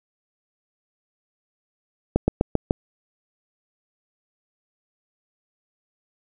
slowing click train, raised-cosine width 2 ms, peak -4 dBFS, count 5, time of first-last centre 2.16-2.709 s, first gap 120 ms, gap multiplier 1.09, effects none

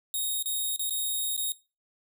5% pulse tone with dropouts, 3732 Hz, A#7, 1 cent sharp, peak -20 dBFS, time 0.14-1.52 s, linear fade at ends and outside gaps 1 ms, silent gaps 0.426-0.458 / 0.762-0.794 / 0.896-0.907 / 1.365-1.377 s, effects noise-tail reverb RT60 0.3 s tail -20 dB re dry

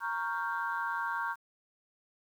sine chord, G half-diminished seventh, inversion first, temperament equal, 932.3 / 1108.7 / 1396.9 / 1568 Hz, Bb5 / Db6 / F6 / G6, 0 / 0 / 0 / 0 cents, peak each -35 / -37 / -38 / -36 dBFS, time 0-1.36 s, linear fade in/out 50 ms, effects tanh soft clip ceiling -22 dBFS + 10-bit

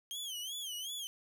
sawtooth tone with vibrato, 3163 Hz, G7, 15 cents sharp, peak -36 dBFS, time 0.11-1.07 s, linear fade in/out 0 ms, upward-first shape sine, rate 2.7 Hz, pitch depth 150 cents each way, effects none

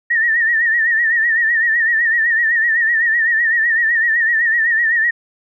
sine tone with vibrato, 1838 Hz, A#6, 25 cents flat, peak -12 dBFS, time 0.1-5.11 s, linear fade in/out 10 ms, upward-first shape sine, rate 7.9 Hz, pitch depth 77 cents each way, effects none

